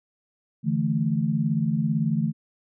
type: chord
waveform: sine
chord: D suspended second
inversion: none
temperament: equal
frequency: 146.83 / 164.81 / 220 Hz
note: D3 / E3 / A3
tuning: 0 / 0 / 0 cents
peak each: -26 / -25 / -25 dBFS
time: 0.63-2.33 s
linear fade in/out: 50 ms
effects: none